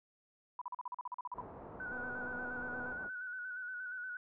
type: tone bursts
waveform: sine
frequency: 987.8 Hz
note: B5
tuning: in tune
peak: -38 dBFS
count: 13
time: 0.59-1.407 s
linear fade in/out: 2 ms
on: 25 ms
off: 41 ms
type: low-pass noise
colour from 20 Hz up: white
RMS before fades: -50 dBFS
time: 1.33-3.1 s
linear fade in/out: 50 ms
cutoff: 960 Hz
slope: 24 dB/octave
type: tone with vibrato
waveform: sine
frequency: 1485 Hz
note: F#6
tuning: 6 cents sharp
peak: -40 dBFS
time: 1.8-4.17 s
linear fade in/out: 2 ms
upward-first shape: square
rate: 8.5 Hz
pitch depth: 35 cents each way
type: click train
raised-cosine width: 1 ms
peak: -37 dBFS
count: 251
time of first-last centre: 1.92-2.928 s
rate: 248 Hz
effects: none